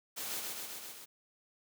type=noise with echo; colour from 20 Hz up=white; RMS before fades=-40 dBFS; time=0.16-0.41 s; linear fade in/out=20 ms; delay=130 ms; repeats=5; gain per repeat=-2 dB; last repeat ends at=1.06 s; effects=high-pass 150 Hz 12 dB/octave